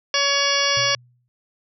harmonic tone, 563 Hz, C#5, 27 cents sharp, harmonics 1 / 2 / 3 / 4 / 5 / 6 / 8 / 9 / 10, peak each -26 / -26 / -26 / -26 / -26 / -26 / -26 / -26 / -26 dBFS, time 0.14-0.95 s, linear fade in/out 2 ms
sine tone with exponential decay, 122.4 Hz, B2, 15 cents flat, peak -28 dBFS, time 0.77-1.28 s, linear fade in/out 0 ms, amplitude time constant 110 ms
effects none

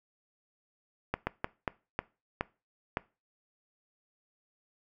slowing click train, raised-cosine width 0.5 ms, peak -14 dBFS, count 7, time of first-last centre 1.14-2.971 s, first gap 130 ms, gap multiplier 1.34, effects noise-tail reverb RT60 0.3 s tail -21 dB re dry

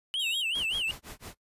triangle tone with vibrato, 2937 Hz, F#7, 13 cents flat, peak -26 dBFS, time 0.14-0.91 s, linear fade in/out 0 ms, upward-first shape sine, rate 5.2 Hz, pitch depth 200 cents each way
sawtooth tone, 3752 Hz, A#7, 11 cents sharp, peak -33 dBFS, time 0.19-0.42 s, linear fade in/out 10 ms
pink noise with tremolo, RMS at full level -42 dBFS, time 0.55-1.35 s, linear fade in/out 0 ms, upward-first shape sine, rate 5.9 Hz, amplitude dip 100%
effects noise-tail reverb RT60 0.1 s tail -20 dB re dry + resampled to 32000 Hz

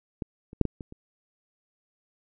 clicks, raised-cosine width 3 ms, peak -18 / -30 / -6 / -14 / -25 / -30 dBFS, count 6, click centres 0.222 / 0.531 / 0.613 / 0.653 / 0.808 / 0.924 s, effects none

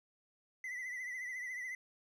triangle tone with vibrato, 2000 Hz, B6, 21 cents sharp, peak -38 dBFS, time 0.64-1.75 s, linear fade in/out 2 ms, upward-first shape triangle, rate 14 Hz, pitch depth 71 cents each way, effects none

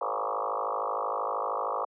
sine tone with frequency modulation, 830.6 Hz, G#5, in tune, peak -27 dBFS, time 0.01-1.85 s, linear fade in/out 5 ms, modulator 53 Hz, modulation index 7.3, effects high-pass 400 Hz 12 dB/octave

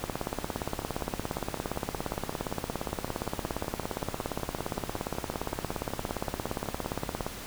two click trains, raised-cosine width 1 ms, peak -16 / -24 dBFS, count 126 / 33, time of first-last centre 0.04-7.265 / 0.82-6.846 s, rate 17.3 / 5.31 Hz, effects pink hiss -41 dBFS RMS until 7.46 s

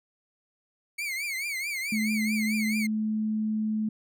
40% pulse tone with vibrato, 2217 Hz, C#7, in tune, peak -29 dBFS, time 0.98-2.87 s, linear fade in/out 10 ms, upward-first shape triangle, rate 4.6 Hz, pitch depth 160 cents each way
sine tone, 216.2 Hz, A3, 30 cents flat, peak -25 dBFS, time 1.92-3.89 s, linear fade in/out 5 ms
effects none

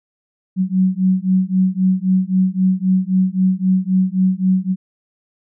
sine beating tone pair, 185 / 188.8 Hz, F#3 / F#3, 0 / +35 cents, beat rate 3.8 Hz, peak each -16 / -16 dBFS, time 0.56-4.76 s, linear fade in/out 50 ms, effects none

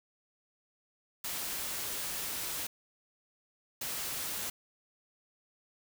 white noise bursts at uneven times, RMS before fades -37 dBFS, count 2, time 1.24-2.67 / 3.81-4.5 s, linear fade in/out 5 ms, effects none

